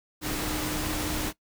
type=tone in noise; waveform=sine; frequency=305.2 Hz; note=D#4; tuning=33 cents flat; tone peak=-34 dBFS; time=0.21-1.33 s; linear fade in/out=50 ms; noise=pink; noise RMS=-31 dBFS; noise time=0.21-1.33 s; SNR=-6 dB; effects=noise-tail reverb RT60 0.1 s tail -19 dB re dry